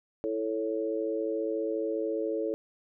sine chord, A major, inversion second, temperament equal, 329.6 / 440 / 554.4 Hz, E4 / A4 / C#5, 0 / 0 / 0 cents, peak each -33 / -31 / -34 dBFS, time 0.24-2.54 s, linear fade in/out 0 ms, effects none

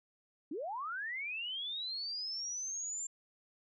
sine linear sweep, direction up, 261.6 to 7360 Hz, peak -37 dBFS, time 0.51-3.07 s, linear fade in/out 5 ms, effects none

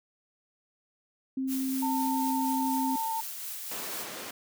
sine tone, 264.3 Hz, C4, 18 cents sharp, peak -28 dBFS, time 1.37-2.96 s, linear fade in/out 5 ms
blue noise with tremolo, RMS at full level -37 dBFS, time 1.47-4.07 s, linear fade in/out 50 ms, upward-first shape triangle, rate 4.1 Hz, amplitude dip 30%
sine tone with vibrato, 900 Hz, A5, 39 cents sharp, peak -29 dBFS, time 1.82-3.21 s, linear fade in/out 10 ms, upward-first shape square, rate 12 Hz, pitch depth 9 cents each way
pink high-pass noise, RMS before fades -40 dBFS, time 3.71-4.31 s, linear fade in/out 5 ms, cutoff 320 Hz, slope 12 dB/octave
effects none

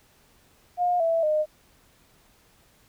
sine tone with pitch steps, 712 / 660.5 / 612.7 Hz, F5 / E5 / D#5, +33 / +3 / -27 cents, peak -20 dBFS, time 0.77-1.46 s, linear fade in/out 50 ms, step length 230 ms, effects pink hiss -60 dBFS RMS until 2.88 s

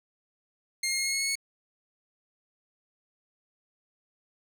15% pulse tone with pitch steps, 2127 / 2139 / 2152 / 2164 / 2177 / 2189 / 2202 Hz, C7 / C7 / C7 / C#7 / C#7 / C#7 / C#7, +28 / +38 / +48 / -42 / -32 / -22 / -12 cents, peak -20 dBFS, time 0.83-1.355 s, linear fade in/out 5 ms, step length 75 ms, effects 10-bit

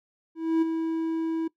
triangle tone with ADSR envelope, 325.3 Hz, E4, 23 cents flat, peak -16 dBFS, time 0.35-1.48 s, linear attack 270 ms, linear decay 15 ms, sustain -7 dB, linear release 9 ms, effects noise-tail reverb RT60 0.1 s tail -20 dB re dry

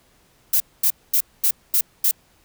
violet noise bursts, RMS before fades -17 dBFS, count 6, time 0.53-2.112 s, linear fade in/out 5 ms, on 72 ms, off 230 ms, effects pink hiss -58 dBFS RMS until 2.44 s

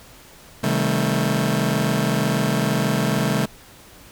sawtooth chord, A half-diminished seventh, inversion first, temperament just, 132 / 158.4 / 198 / 220 Hz, C3 / Eb3 / G3 / A3, +16 / +31 / +18 / 0 cents, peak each -20 dBFS, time 0.63-3.46 s, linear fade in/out 10 ms, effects pink hiss -46 dBFS RMS until 4.11 s

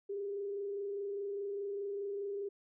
sine tone with frequency modulation, 401.6 Hz, G4, 42 cents sharp, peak -36 dBFS, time 0.09-2.49 s, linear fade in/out 10 ms, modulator 24.9 Hz, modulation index 0.37, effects none

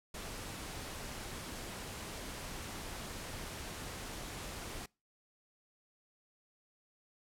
pink noise, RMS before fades -44 dBFS, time 0.14-4.86 s, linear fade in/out 5 ms, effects noise-tail reverb RT60 0.3 s tail -26 dB re dry + low-pass 12000 Hz 12 dB/octave

